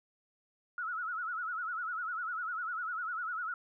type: tone with vibrato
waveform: sine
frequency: 1372 Hz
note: F6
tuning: 31 cents flat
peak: -34 dBFS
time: 0.78-3.54 s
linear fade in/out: 2 ms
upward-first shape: sine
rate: 10 Hz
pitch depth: 130 cents each way
effects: none